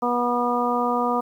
harmonic tone, 242.9 Hz, B3, 29 cents flat, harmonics 1 / 2 / 3 / 4 / 5, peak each -26 / -26 / -26 / -26 / -26 dBFS, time 0.02-1.21 s, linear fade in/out 10 ms, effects 9-bit

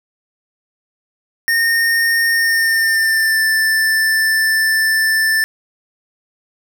square tone with pitch glide, 1837 to 1768.3 Hz, A#6 to A6, -26 to +8 cents, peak -13 dBFS, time 1.48-5.44 s, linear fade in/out 0 ms, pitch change -66 cents, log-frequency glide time 2.31-3.45 s, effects none

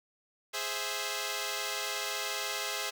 5% pulse chord, Ab augmented, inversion none, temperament equal, 415.3 / 523.3 / 659.3 Hz, Ab4 / C5 / E5, 0 / 0 / 0 cents, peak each -26 dBFS, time 0.53-2.91 s, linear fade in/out 20 ms, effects none

